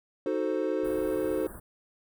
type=chord; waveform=triangle; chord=D# diminished seventh; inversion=none; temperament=equal; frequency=311.1 / 370 / 440 / 523.3 Hz; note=D#4 / F#4 / A4 / C5; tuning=0 / 0 / 0 / 0 cents; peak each=-30 dBFS; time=0.26-1.47 s; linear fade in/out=2 ms
type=clicks; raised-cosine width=5 ms; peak=-40 dBFS; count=8; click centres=0.835 / 0.986 / 1.032 / 1.2 / 1.314 / 1.449 / 1.515 / 1.557 s
type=band-stop noise; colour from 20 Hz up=pink; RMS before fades=-45 dBFS; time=0.84-1.6 s; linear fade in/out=10 ms; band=1700 to 8400 Hz; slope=96 dB/octave
effects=none